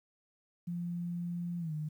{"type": "tone with pitch glide", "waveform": "sine", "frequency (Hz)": [173.7, 152.97], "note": ["F3", "D#3"], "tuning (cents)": [-9, -29], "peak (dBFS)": -34, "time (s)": [0.67, 1.89], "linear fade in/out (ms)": 10, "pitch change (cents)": -220, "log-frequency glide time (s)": [1.59, 1.73], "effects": ["11-bit"]}